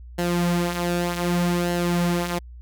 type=tone with flanger; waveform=sawtooth; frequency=174.61 Hz; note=F3; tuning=in tune; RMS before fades=-23 dBFS; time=0.18-2.39 s; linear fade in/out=10 ms; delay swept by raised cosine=0.83 to 6.73 ms; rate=0.65 Hz; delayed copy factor=-0.55; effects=added 60 Hz sine -38 dBFS peak until 2.61 s